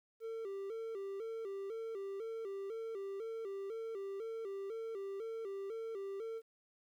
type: tone with vibrato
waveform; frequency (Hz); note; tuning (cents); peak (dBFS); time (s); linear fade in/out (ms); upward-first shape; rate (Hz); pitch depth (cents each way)
triangle; 421; G#4; +24; -38; 0.2-6.42; 50; square; 2; 120
effects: 12-bit